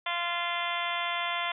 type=harmonic tone with a mistuned harmonic; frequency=345.9 Hz; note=F4; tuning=17 cents flat; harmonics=2 / 3 / 4 / 5 / 6 / 7 / 8 / 9 / 10; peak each=-36 / -34 / -38 / -40 / -35 / -41 / -41 / -39 / -38 dBFS; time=0.06-1.52 s; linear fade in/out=5 ms; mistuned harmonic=8; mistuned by=-19 cents; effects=none